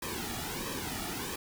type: noise with flanger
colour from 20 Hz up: pink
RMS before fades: -37 dBFS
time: 0.02-1.36 s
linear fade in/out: 5 ms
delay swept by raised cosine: 1.4 to 1.94 ms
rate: 1.5 Hz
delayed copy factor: -0.7
effects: none